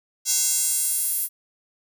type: tone with high-pass filter sweep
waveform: square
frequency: 302.5 Hz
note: D#4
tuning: 49 cents flat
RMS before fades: -23 dBFS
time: 0.25-1.29 s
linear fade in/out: 50 ms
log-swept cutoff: 6300 to 12000 Hz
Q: 2.2
effects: none